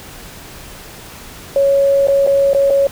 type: tone with dropouts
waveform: sine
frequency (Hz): 554.4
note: C#5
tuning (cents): 0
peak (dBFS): -9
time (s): 1.56-2.87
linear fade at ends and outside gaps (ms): 2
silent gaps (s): 2.072-2.083 / 2.266-2.273 / 2.533-2.547 / 2.701-2.705
effects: pink hiss -35 dBFS RMS until 2.91 s